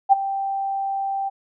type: tone with ADSR envelope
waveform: sine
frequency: 784 Hz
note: G5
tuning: in tune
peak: -7 dBFS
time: 0.09-1.3 s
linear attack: 34 ms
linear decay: 17 ms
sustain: -15 dB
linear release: 22 ms
effects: none